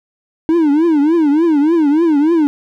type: tone with vibrato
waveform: triangle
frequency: 311.1 Hz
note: D#4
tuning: in tune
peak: -7 dBFS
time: 0.49-2.47 s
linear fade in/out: 0 ms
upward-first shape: triangle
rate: 3.4 Hz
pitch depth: 200 cents each way
effects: none